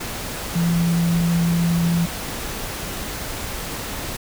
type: tone in noise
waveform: sine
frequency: 169.8 Hz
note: F3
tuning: 48 cents flat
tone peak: -16 dBFS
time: 0.55-2.06 s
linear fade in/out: 10 ms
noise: pink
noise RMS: -29 dBFS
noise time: 0-4.17 s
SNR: +10 dB
effects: none

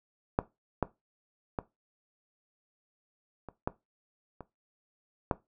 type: clicks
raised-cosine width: 1 ms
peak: -10 / -12 / -17 / -28 / -15 / -28 / -12 dBFS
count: 7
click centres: 0.389 / 0.827 / 1.588 / 3.487 / 3.675 / 4.407 / 5.312 s
effects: noise-tail reverb RT60 0.2 s tail -17 dB re dry

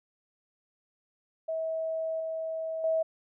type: tone with level steps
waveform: sine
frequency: 645 Hz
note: E5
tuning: 38 cents flat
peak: -29 / -31 / -24 dBFS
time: 1.48-3.03 s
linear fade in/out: 10 ms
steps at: 2.2 / 2.84 s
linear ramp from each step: 2 ms
effects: none

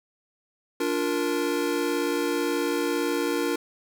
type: chord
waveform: square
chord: Bb major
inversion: first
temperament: just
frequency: 291.4 / 349.6 / 466.2 Hz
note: D4 / F4 / Bb4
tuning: -13 / +2 / 0 cents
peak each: -29 dBFS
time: 0.8-3.56 s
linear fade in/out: 5 ms
effects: none

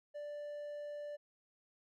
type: tone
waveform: triangle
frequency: 587.3 Hz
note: D5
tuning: in tune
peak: -40 dBFS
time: 0.14-1.17 s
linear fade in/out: 20 ms
effects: none

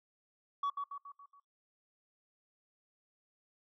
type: tone with echo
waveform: sine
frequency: 1130 Hz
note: C#6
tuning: 33 cents sharp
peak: -28 dBFS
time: 0.63-0.7 s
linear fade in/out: 5 ms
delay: 140 ms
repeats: 5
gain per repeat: -6 dB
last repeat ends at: 1.4 s
effects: noise-tail reverb RT60 0.2 s tail -22 dB re dry + tanh soft clip ceiling -30 dBFS

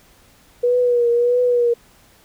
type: tone with vibrato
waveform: sine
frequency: 483.5 Hz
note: B4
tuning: 37 cents flat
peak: -13 dBFS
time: 0.63-1.74 s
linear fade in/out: 10 ms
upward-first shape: triangle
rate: 1.6 Hz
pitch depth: 48 cents each way
effects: pink hiss -52 dBFS RMS until 2.24 s

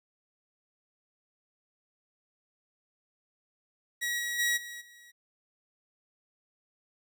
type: tone with level steps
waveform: sawtooth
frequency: 1913 Hz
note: A#6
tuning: 44 cents sharp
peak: -26 / -28 / -22 / -37 / -49 dBFS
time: 4.01-5.12 s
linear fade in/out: 20 ms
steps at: 4.18 / 4.38 / 4.56 / 4.8 s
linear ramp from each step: 20 ms
effects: none

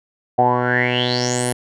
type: tone with low-pass filter sweep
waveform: 10% pulse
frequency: 123.47 Hz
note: B2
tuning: in tune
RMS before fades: -18 dBFS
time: 0.38-1.53 s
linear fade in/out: 10 ms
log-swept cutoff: 710 to 11000 Hz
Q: 9.6
effects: none

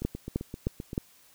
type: two click trains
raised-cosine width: 3 ms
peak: -14 / -23 dBFS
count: 4 / 8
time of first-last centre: 0.05-0.979 / 0.02-0.931 s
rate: 3.23 / 7.68 Hz
effects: white hiss -59 dBFS RMS until 1.34 s

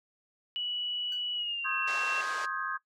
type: tone with pitch glide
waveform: sine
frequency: 2942 to 2713 Hz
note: F#7 to E7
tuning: -11 to +49 cents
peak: -31 dBFS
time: 0.56-2.21 s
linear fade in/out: 0 ms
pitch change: -140 cents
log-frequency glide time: 1.34-1.72 s
type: tone with exponential decay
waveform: 15% pulse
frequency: 1522 Hz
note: F#6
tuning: 48 cents sharp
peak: -40 dBFS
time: 1.12-1.26 s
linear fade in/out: 2 ms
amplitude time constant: 29 ms
type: chord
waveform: sine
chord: Ab major seventh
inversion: first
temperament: equal with one note detuned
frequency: 1072.8 / 1244.5 / 1568 / 1661.2 Hz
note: C6 / Eb6 / G6 / Ab6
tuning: +43 / 0 / 0 / 0 cents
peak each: -37 dBFS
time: 1.64-2.78 s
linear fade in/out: 20 ms
type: band-pass noise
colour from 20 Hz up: pink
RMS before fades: -41 dBFS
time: 1.87-2.46 s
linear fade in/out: 10 ms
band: 470 to 7000 Hz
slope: 24 dB/octave
effects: noise-tail reverb RT60 0.1 s tail -17 dB re dry

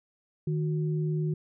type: tone pair together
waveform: sine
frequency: 154.8 / 365.8 Hz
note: D#3 / F#4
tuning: -9 / -20 cents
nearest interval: octave + minor third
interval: 1489 cents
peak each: -26 / -35 dBFS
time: 0.47-1.34 s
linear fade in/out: 5 ms
effects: none

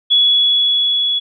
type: tone with level ramp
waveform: sine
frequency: 3383 Hz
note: G#7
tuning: 31 cents sharp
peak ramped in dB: -8 to -14 dBFS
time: 0.1-1.2 s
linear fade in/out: 20 ms
effects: none

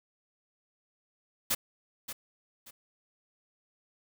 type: noise with echo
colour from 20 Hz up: white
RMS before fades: -28 dBFS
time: 1.5-1.55 s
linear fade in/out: 10 ms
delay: 580 ms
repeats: 2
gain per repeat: -11 dB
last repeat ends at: 2.71 s
effects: none

